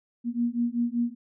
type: beating tone pair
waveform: sine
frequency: 235.3 / 240.5 Hz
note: A#3 / B3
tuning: +16 / -46 cents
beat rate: 5.2 Hz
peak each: -27 dBFS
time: 0.24-1.15 s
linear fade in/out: 50 ms
effects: none